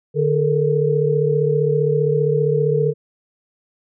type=tone cluster; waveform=sine; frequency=148.7 / 429.7 / 464.9 Hz; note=D3 / A4 / A#4; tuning=+22 / -41 / -5 cents; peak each=-19 dBFS; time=0.14-2.94 s; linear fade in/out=50 ms; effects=none